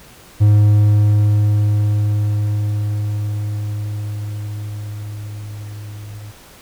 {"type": "tone with level ramp", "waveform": "triangle", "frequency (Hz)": 104.5, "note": "G#2", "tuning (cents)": 11, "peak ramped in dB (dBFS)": [-5, -28], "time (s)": [0.4, 6.32], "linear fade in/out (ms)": 20, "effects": ["pink hiss -43 dBFS RMS until 6.61 s"]}